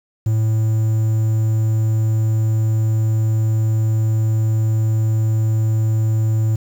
triangle tone with quantisation, 110 Hz, A2, in tune, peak -12 dBFS, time 0.26-6.56 s, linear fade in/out 5 ms, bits 7, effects none

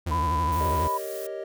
40% pulse tone with vibrato, 80 Hz, D#2, 49 cents sharp, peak -25 dBFS, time 0.06-0.88 s, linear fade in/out 10 ms, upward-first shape sine, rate 12 Hz, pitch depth 170 cents each way
sine tone with pitch glide, 1001 to 991.8 Hz, B5 to B5, +23 to +7 cents, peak -24 dBFS, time 0.11-0.98 s, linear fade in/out 10 ms, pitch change -16 cents, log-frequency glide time 0.33-0.63 s
blue noise, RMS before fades -41 dBFS, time 0.52-1.27 s, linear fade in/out 5 ms
triangle chord, Eb dominant seventh, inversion first, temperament equal, 392 / 466.2 / 554.4 / 622.3 Hz, G4 / Bb4 / Db5 / Eb5, 0 / 0 / 0 / 0 cents, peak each -34 / -37 / -37 / -33 dBFS, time 0.6-1.44 s, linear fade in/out 5 ms
effects none

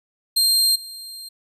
sawtooth tone with level steps, 4186 Hz, C8, in tune, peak -12 / -31 dBFS, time 0.36-1.29 s, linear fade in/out 10 ms, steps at 0.75 s, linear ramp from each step 10 ms, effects resampled to 32000 Hz

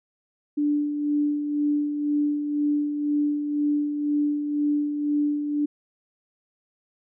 sine tone with tremolo, 293.7 Hz, D4, in tune, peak -19 dBFS, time 0.57-5.66 s, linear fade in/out 10 ms, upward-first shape sine, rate 2 Hz, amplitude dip 50%, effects none

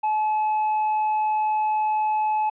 triangle tone, 858 Hz, A5, 44 cents flat, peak -18 dBFS, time 0.03-2.5 s, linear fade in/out 10 ms, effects resampled to 8000 Hz + 10-bit

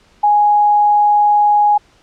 sine tone, 830.6 Hz, G#5, in tune, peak -8 dBFS, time 0.23-1.78 s, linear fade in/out 10 ms, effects pink hiss -51 dBFS RMS until 2.02 s + low-pass 6000 Hz 12 dB/octave

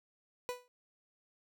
30% pulse tone with exponential decay, 493.9 Hz, B4, in tune, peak -30 dBFS, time 0.49-0.68 s, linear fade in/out 0 ms, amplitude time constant 40 ms, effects none

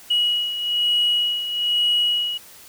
sine beating tone pair, 2910 / 2911.1 Hz, F#7 / F#7, -29 / -29 cents, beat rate 1.1 Hz, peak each -18 / -24 dBFS, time 0.1-2.38 s, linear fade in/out 10 ms, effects tanh soft clip ceiling -12 dBFS + white hiss -45 dBFS RMS until 2.68 s

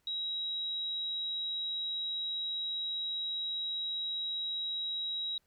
sine tone, 3845 Hz, B7, 47 cents flat, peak -33 dBFS, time 0.07-5.38 s, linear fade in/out 2 ms, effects pink hiss -75 dBFS RMS until 5.46 s

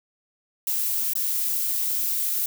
violet noise with dropouts, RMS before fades -25 dBFS, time 0.67-2.46 s, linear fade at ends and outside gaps 2 ms, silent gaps 1.135-1.153 s, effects none

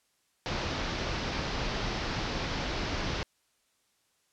pink low-pass noise, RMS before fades -33 dBFS, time 0.46-3.23 s, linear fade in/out 0 ms, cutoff 5700 Hz, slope 48 dB/octave, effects white hiss -72 dBFS RMS until 4.32 s + low-pass 10000 Hz 12 dB/octave

